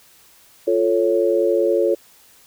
sine chord, F augmented, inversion none, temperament equal, 349.2 / 440 / 554.4 Hz, F4 / A4 / C#5, 0 / 0 / 0 cents, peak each -19 dBFS, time 0.67-1.95 s, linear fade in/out 10 ms, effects white hiss -51 dBFS RMS until 2.46 s

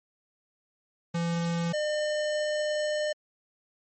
square tone pair in turn, 169.4 / 603.7 Hz, E3 / D5, +48 / +48 cents, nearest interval octave + minor seventh, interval 2200 cents, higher second, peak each -27 dBFS, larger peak neither, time 1.14-1.73 / 1.73-3.13 s, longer second, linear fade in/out 10 ms, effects MP3 32 kbps

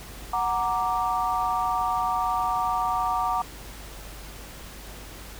sine chord, Gb augmented, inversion none, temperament equal, 740 / 932.3 / 1174.7 Hz, Gb5 / Bb5 / D6, 0 / 0 / 0 cents, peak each -27 dBFS, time 0.33-3.42 s, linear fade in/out 5 ms, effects added 50 Hz sine -42 dBFS peak until 5.39 s + pink hiss -43 dBFS RMS until 5.39 s

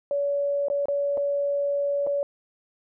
sine tone with dropouts, 568 Hz, C#5, 42 cents sharp, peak -22 dBFS, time 0.11-2.23 s, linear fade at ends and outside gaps 1 ms, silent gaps 0.684-0.7 / 0.856-0.884 / 1.173-1.177 / 2.066-2.071 s, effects none

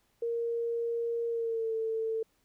sine tone with pitch glide, 466.2 to 446.2 Hz, A#4 to A4, 0 to +24 cents, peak -29 dBFS, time 0.22-2.23 s, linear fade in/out 5 ms, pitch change -76 cents, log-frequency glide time 1.28-1.73 s, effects pink hiss -72 dBFS RMS until 2.44 s

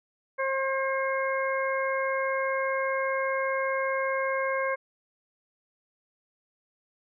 harmonic tone, 535 Hz, C5, 38 cents sharp, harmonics 1 / 2 / 3 / 4, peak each -28 / -31 / -33 / -34 dBFS, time 0.38-4.76 s, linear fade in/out 20 ms, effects none

